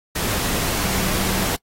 sine tone in noise, 190 Hz, F#3, 46 cents sharp, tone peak -26 dBFS, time 0.84-1.45 s, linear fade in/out 10 ms, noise pink, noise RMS -23 dBFS, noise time 0.15-1.56 s, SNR -6 dB, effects noise-tail reverb RT60 0.1 s tail -24 dB re dry + AAC 48 kbps

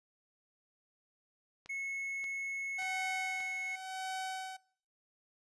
click train, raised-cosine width 0.2 ms, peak -34 dBFS, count 4, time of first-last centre 1.66-3.404 s, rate 1.72 Hz
triangle tone, 2189 Hz, C#7, 22 cents flat, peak -35 dBFS, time 1.69-3.76 s, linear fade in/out 10 ms
sawtooth tone with tremolo, 756 Hz, F#5, 37 cents sharp, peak -33 dBFS, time 2.78-4.57 s, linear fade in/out 10 ms, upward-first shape sine, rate 0.9 Hz, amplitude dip 75%
effects noise-tail reverb RT60 0.6 s tail -23 dB re dry + resampled to 24000 Hz

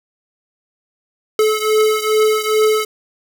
square beating tone pair, 430.9 / 433.3 Hz, A4 / A4, -36 / -27 cents, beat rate 2.4 Hz, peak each -15 / -18 dBFS, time 1.39-2.85 s, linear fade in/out 2 ms, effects none

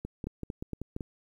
two click trains, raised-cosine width 3 ms, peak -23 / -22 dBFS, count 6 / 4, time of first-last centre 0.05-1.008 / 0.27-0.964 s, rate 5.22 / 4.32 Hz, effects 10-bit

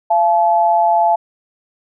sine tone pair together, 684.2 / 862 Hz, F5 / A5, -36 / -36 cents, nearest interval major third, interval 400 cents, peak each -13 dBFS, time 0.1-1.16 s, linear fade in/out 10 ms, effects none

